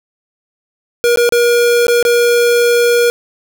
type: tone with dropouts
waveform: square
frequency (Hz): 477.1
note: A#4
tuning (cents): +40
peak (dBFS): -9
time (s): 1.04-3.1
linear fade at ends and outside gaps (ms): 0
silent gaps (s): 1.159-1.173 / 1.291-1.323 / 1.868-1.882 / 2.027-2.051
effects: none